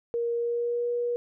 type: tone with pitch glide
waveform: sine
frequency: 470 to 480.4 Hz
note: A#4 to B4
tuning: +14 to -48 cents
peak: -25 dBFS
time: 0.14-1.16 s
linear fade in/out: 0 ms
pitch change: +38 cents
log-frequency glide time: 0.33-0.9 s
effects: none